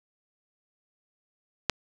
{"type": "click", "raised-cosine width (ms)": 0.2, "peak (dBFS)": -5, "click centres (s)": 1.697, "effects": ["7-bit"]}